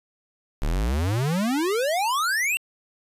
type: exponential sweep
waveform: square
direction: up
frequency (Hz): 33.96 to 2800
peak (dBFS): -22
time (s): 0.62-2.57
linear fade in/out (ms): 0
effects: resampled to 32000 Hz